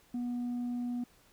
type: tone with tanh clipping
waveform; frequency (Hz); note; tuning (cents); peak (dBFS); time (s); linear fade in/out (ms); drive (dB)
sine; 243.3; B3; -26; -33; 0.14-1.04; 5; 2
effects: pink hiss -64 dBFS RMS until 1.32 s